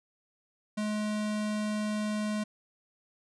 square tone, 211.8 Hz, G#3, 34 cents sharp, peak -30 dBFS, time 0.77-2.44 s, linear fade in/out 10 ms, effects resampled to 24000 Hz

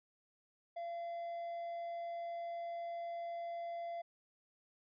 triangle tone, 683 Hz, F5, 39 cents flat, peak -38 dBFS, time 0.76-4.02 s, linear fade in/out 10 ms, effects resampled to 11025 Hz

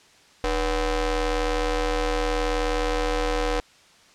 sawtooth ring-modulated tone, 262.6 Hz, C4, 6 cents sharp, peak -15 dBFS, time 0.44-3.6 s, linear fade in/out 0 ms, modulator 223 Hz, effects white hiss -54 dBFS RMS until 4.14 s + low-pass 6000 Hz 12 dB/octave

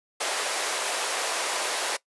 pink high-pass noise, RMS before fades -28 dBFS, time 0.2-1.97 s, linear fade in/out 10 ms, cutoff 470 Hz, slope 24 dB/octave, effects noise-tail reverb RT60 0.1 s tail -19 dB re dry + resampled to 24000 Hz

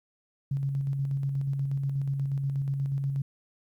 sine tone with tremolo, 138 Hz, C#3, 7 cents flat, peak -25 dBFS, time 0.51-3.22 s, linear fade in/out 5 ms, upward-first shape square, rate 8.3 Hz, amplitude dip 30%, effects 11-bit

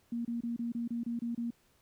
sine tone bursts, 235 Hz, A#3, 14 cents sharp, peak -32 dBFS, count 9, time 0.12-1.506 s, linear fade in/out 5 ms, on 130 ms, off 27 ms, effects pink hiss -69 dBFS RMS until 1.81 s

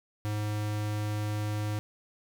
square tone, 105.4 Hz, G#2, 26 cents sharp, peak -30 dBFS, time 0.25-1.79 s, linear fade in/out 0 ms, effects none

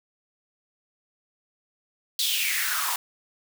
white noise with high-pass filter sweep, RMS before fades -26 dBFS, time 2.19-2.96 s, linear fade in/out 2 ms, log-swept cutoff 3900 to 890 Hz, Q 5.2, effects none

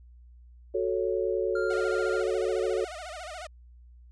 sine chord, F# minor, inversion none, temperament equal, 370 / 440 / 554.4 Hz, F#4 / A4 / C#5, 0 / 0 / 0 cents, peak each -29 / -29 / -31 dBFS, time 0.74-2.85 s, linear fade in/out 10 ms
triangle tone, 1396.9 Hz, F6, in tune, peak -31 dBFS, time 1.55-2.22 s, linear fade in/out 5 ms
sawtooth tone with vibrato, 670 Hz, E5, 28 cents sharp, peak -34 dBFS, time 1.7-3.47 s, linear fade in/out 5 ms, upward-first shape sine, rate 14 Hz, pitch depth 190 cents each way
effects added 60 Hz sine -49 dBFS peak until 4.11 s + resampled to 22050 Hz

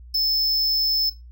square tone, 5250 Hz, E8, 8 cents flat, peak -19 dBFS, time 0.14-1.1 s, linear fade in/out 10 ms, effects noise-tail reverb RT60 0.2 s tail -17 dB re dry + added 60 Hz sine -40 dBFS peak until 1.31 s

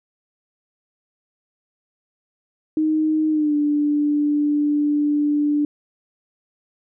sine tone with pitch glide, 311.1 to 294.3 Hz, D#4 to D4, 0 to +4 cents, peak -16 dBFS, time 2.77-5.65 s, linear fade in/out 2 ms, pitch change -96 cents, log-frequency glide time 3.3-3.55 s, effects none

